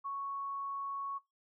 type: tone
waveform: sine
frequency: 1108.7 Hz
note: C#6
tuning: in tune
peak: -36 dBFS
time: 0.04-1.19 s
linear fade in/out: 20 ms
effects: noise-tail reverb RT60 0.2 s tail -20 dB re dry